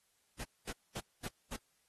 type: noise bursts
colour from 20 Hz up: pink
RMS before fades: -42 dBFS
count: 5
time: 0.39-1.565 s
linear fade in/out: 10 ms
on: 51 ms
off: 230 ms
effects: white hiss -75 dBFS RMS until 1.88 s + AAC 32 kbps